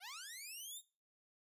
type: linear sweep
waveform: 10% pulse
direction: up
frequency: 677 to 3766 Hz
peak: -39 dBFS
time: 0-0.82 s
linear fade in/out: 50 ms
effects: noise-tail reverb RT60 0.3 s tail -17 dB re dry + resampled to 32000 Hz